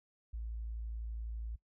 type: tone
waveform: sine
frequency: 56 Hz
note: A1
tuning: 31 cents sharp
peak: -38 dBFS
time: 0.33-1.56 s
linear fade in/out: 10 ms
effects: noise-tail reverb RT60 0.1 s tail -19 dB re dry